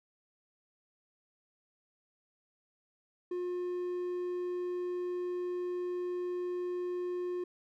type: tone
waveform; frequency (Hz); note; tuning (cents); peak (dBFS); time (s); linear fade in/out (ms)
triangle; 357.4; F4; +40; -31; 3.31-7.44; 5
effects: none